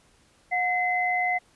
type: tone pair together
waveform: sine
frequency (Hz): 725 / 2047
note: F#5 / C7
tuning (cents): -35 / -38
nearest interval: octave + tritone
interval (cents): 1797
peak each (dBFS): -25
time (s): 0.51-1.39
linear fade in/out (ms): 20
effects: pink hiss -61 dBFS RMS until 1.55 s + resampled to 24000 Hz